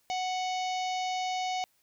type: harmonic tone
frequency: 740 Hz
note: F#5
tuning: in tune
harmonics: 1 / 3 / 4 / 5 / 6 / 7 / 8 / 9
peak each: -30 / -40 / -42 / -44 / -46 / -47 / -48 / -49 dBFS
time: 0.1-1.64 s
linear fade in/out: 0 ms
effects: white hiss -70 dBFS RMS until 1.82 s